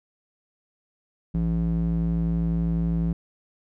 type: tone with band-pass filter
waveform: square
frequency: 56 Hz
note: A1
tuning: 31 cents sharp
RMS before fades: -24 dBFS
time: 1.34-3.13 s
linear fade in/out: 5 ms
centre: 160 Hz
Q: 2.3
effects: none